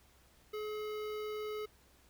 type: tone with notch filter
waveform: square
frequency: 425.5 Hz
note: G#4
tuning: 42 cents sharp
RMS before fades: -40 dBFS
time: 0.53-1.66 s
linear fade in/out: 10 ms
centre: 8200 Hz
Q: 0.71
effects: added 64 Hz sine -68 dBFS peak until 2.09 s + pink hiss -66 dBFS RMS until 2.09 s

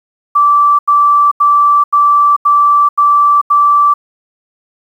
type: tone bursts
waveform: sine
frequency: 1164 Hz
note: D6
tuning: 16 cents flat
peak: -5 dBFS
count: 7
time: 0.35-3.94 s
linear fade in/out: 10 ms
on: 440 ms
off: 85 ms
effects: 7-bit

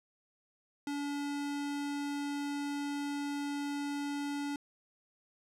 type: tone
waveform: square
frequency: 286.4 Hz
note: D4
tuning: 43 cents flat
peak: -35 dBFS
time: 0.87-4.56 s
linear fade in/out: 2 ms
effects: low-pass 10000 Hz 12 dB/octave

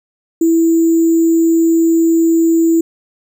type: tone with sample-and-hold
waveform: sine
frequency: 329.6 Hz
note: E4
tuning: in tune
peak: -8 dBFS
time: 0.41-2.81 s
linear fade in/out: 5 ms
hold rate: 7350 Hz
effects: none

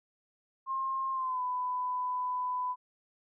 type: tone with pitch glide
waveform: sine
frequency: 1065 to 999.4 Hz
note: C6 to B5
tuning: +30 to +20 cents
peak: -30 dBFS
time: 0.66-2.76 s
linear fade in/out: 50 ms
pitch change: -110 cents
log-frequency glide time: 1.12-1.42 s
effects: none

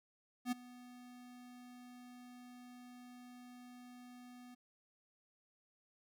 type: tone with ADSR envelope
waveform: square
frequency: 246.9 Hz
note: B3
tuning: in tune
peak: -33 dBFS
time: 0.45-4.55 s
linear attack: 68 ms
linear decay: 15 ms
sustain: -21 dB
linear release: 11 ms
effects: none

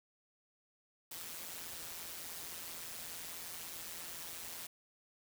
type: noise with amplitude modulation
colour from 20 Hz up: white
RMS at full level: -43 dBFS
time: 1.11-4.67 s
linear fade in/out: 5 ms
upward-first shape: sine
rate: 169 Hz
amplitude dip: 70%
effects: none

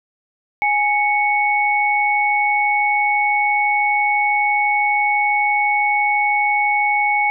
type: tone pair together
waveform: sine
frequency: 830.6 / 2217 Hz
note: G#5 / C#7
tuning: 0 / 0 cents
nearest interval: octave + perfect fourth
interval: 1700 cents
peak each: -17 dBFS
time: 0.62-7.3 s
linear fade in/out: 0 ms
effects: none

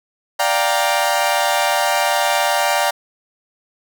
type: chord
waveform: sawtooth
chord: G minor seventh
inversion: second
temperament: equal with one note detuned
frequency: 587.3 / 704.5 / 784 / 932.3 Hz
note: D5 / F5 / G5 / Bb5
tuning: 0 / +15 / 0 / 0 cents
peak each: -17 dBFS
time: 0.39-2.91 s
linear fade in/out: 10 ms
effects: none

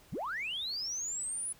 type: linear sweep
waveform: sine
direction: up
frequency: 73.4 to 10180 Hz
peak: -33 dBFS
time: 0.12-1.53 s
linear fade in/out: 10 ms
effects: tanh soft clip ceiling -30 dBFS + pink hiss -60 dBFS RMS until 1.59 s

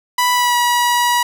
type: tone with pitch glide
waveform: sawtooth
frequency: 987.8 to 966.9 Hz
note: B5 to B5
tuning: 0 to -37 cents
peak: -9 dBFS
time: 0.18-1.23 s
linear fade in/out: 5 ms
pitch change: -37 cents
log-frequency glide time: 0.33-0.56 s
effects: none

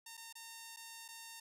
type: tone with dropouts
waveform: 5% pulse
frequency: 914 Hz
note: A#5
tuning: 34 cents flat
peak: -37 dBFS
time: 0.06-1.4 s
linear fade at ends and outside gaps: 5 ms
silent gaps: 0.17-0.175 / 0.327-0.353 / 0.763-0.769 / 1.081-1.086 s
effects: none

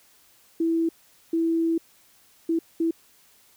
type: tone bursts at uneven times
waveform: sine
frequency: 329.6 Hz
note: E4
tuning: in tune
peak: -20 dBFS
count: 4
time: 0.6-0.89 / 1.33-1.78 / 2.49-2.59 / 2.8-2.91 s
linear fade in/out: 5 ms
effects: white hiss -58 dBFS RMS until 3.56 s

